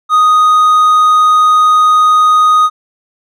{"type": "tone", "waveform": "triangle", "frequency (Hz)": 1244.5, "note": "D#6", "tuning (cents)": 0, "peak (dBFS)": -3, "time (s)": [0.09, 2.7], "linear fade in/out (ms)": 50, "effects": []}